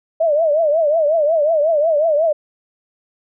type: tone with vibrato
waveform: sine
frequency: 622.3 Hz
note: D#5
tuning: in tune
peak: -12 dBFS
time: 0.2-2.33 s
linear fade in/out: 10 ms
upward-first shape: triangle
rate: 5.5 Hz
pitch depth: 160 cents each way
effects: none